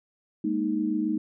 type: chord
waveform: sine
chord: Ab suspended second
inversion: none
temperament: equal with one note detuned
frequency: 206.1 / 233.1 / 311.1 Hz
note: Ab3 / Bb3 / Eb4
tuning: -13 / 0 / 0 cents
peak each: -30 / -30 / -26 dBFS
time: 0.44-1.18 s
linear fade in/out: 5 ms
effects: none